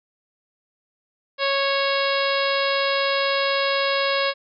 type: harmonic tone with a mistuned harmonic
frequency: 552 Hz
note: C#5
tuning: 7 cents flat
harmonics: 1 / 2 / 3 / 4 / 5 / 6 / 7 / 8 / 9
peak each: -23 / -26 / -28 / -29 / -30 / -31 / -31 / -32 / -33 dBFS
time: 1.38-4.34 s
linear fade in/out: 50 ms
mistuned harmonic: 8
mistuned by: -38 cents
effects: none